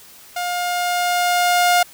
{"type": "tone with level ramp", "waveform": "sawtooth", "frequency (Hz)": 710, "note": "F5", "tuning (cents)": 28, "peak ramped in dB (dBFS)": [-18, -8], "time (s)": [0.36, 1.83], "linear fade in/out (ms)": 5, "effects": ["white hiss -44 dBFS RMS until 1.93 s"]}